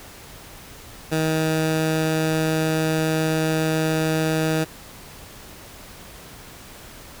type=tone; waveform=15% pulse; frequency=158.4 Hz; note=D#3; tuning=31 cents sharp; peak=-13 dBFS; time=1.11-4.65 s; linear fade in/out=20 ms; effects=pink hiss -42 dBFS RMS until 7.2 s